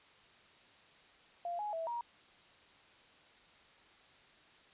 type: tone with pitch steps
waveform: sine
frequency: 694 / 836 / 655 / 947 Hz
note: F5 / G#5 / E5 / A#5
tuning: -11 / +11 / -11 / +27 cents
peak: -36 dBFS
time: 1.45-2.01 s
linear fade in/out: 2 ms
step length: 140 ms
effects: white hiss -62 dBFS RMS until 4.73 s + resampled to 8000 Hz